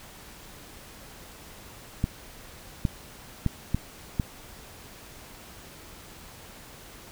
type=clicks; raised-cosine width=5 ms; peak=-11 dBFS; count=5; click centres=2.041 / 2.852 / 3.463 / 3.746 / 4.198 s; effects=pink hiss -47 dBFS RMS until 7.11 s